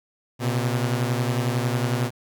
sawtooth beating tone pair, 120 / 131 Hz, B2 / C3, -49 / +2 cents, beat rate 11 Hz, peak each -19 / -23 dBFS, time 0.39-2.11 s, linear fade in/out 50 ms, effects 9-bit

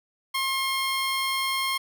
15% pulse tone, 1070 Hz, C6, 38 cents sharp, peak -18 dBFS, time 0.34-1.78 s, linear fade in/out 10 ms, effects none

